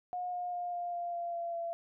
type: tone with pitch steps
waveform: sine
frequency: 720 / 713.8 / 707.6 / 701.5 / 695.5 / 689.5 / 683.5 / 677.6 Hz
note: F#5 / F5 / F5 / F5 / F5 / F5 / F5 / E5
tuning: -47 / +38 / +23 / +8 / -7 / -22 / -37 / +48 cents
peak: -34 dBFS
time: 0.13-1.73 s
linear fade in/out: 0 ms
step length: 200 ms
effects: none